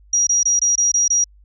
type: tone bursts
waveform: sine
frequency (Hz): 5740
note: F8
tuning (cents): +47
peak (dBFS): -13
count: 7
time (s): 0.13-1.242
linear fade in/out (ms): 5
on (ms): 140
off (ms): 22
effects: added 50 Hz sine -46 dBFS peak until 1.44 s